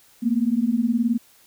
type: beating tone pair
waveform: sine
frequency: 224.6 / 243.6 Hz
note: A3 / B3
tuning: +36 / -24 cents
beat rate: 19 Hz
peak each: -21 dBFS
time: 0.22-1.18 s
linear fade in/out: 20 ms
effects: white hiss -55 dBFS RMS until 1.46 s